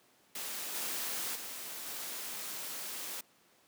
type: noise with level steps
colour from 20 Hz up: white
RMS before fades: -40 / -37 / -43 / -41 dBFS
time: 0.35-3.21 s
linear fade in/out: 5 ms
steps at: 0.74 / 1.35 / 1.86 s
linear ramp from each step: 10 ms
effects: pink hiss -66 dBFS RMS until 3.67 s + high-pass 200 Hz 12 dB/octave